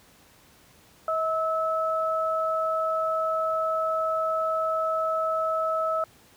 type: tone pair together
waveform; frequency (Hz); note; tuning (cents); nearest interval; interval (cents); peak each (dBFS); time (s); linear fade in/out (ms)
sine; 640 / 1300.1; D#5 / E6; +49 / -24; octave; 1227; -26; 1.08-6.04; 2
effects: pink hiss -56 dBFS RMS until 6.36 s + high-pass 60 Hz 12 dB/octave